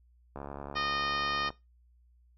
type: click train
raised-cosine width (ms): 1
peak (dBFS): -26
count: 82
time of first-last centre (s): 0.36-1.504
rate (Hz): 70.8
type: harmonic tone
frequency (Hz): 615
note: D#5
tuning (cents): -20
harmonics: 2 / 3 / 4 / 5 / 6 / 7 / 8 / 9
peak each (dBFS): -32 / -36 / -38 / -40 / -42 / -43 / -44 / -45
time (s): 0.75-1.5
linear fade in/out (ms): 20
effects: noise-tail reverb RT60 0.2 s tail -18 dB re dry + added 60 Hz sine -60 dBFS peak until 2.37 s